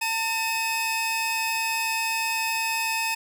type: tone pair together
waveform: sawtooth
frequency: 901 / 2552 Hz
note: A5 / D#7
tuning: +41 / +43 cents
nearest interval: octave + tritone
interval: 1802 cents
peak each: -24 / -23 dBFS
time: 0.01-3.15 s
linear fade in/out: 10 ms
effects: none